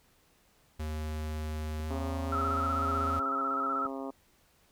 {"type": "tone with pitch glide", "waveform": "square", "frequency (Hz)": [77.3, 81.57], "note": ["D#2", "E2"], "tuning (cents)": [-11, -18], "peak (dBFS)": -34, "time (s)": [0.79, 3.2], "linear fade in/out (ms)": 10, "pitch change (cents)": 93, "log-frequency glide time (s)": [1.8, 2.1]}
{"type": "click train", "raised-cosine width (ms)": 2, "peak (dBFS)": -36, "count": 4, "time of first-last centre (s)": [1.8, 3.855], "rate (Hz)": 1.46}
{"type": "harmonic tone", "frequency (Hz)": 135.3, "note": "C#3", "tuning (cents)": -42, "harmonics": [2, 3, 4, 5, 6, 7, 8, 9], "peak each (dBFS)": [-38, -43, -43, -44, -48, -48, -49, -51], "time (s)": [1.9, 4.11], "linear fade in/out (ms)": 10}
{"type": "tone with vibrato", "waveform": "sine", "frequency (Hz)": 1311, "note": "E6", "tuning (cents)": -10, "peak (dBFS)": -29, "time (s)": [2.32, 3.87], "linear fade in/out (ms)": 5, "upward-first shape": "square", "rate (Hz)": 16, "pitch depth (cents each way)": 46}
{"effects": ["pink hiss -66 dBFS RMS until 4.71 s"]}